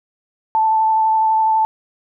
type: tone with vibrato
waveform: sine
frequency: 880 Hz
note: A5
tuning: in tune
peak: -12 dBFS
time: 0.55-1.65 s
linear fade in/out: 0 ms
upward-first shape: sine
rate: 12 Hz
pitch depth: 12 cents each way
effects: none